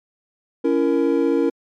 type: chord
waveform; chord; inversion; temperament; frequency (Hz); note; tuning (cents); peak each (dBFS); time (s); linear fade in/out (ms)
triangle; A# diminished; first; just; 279.7 / 335.6 / 466.2; C#4 / E4 / A#4; +16 / +31 / 0; -18; 0.64-1.5; 10
effects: MP3 96 kbps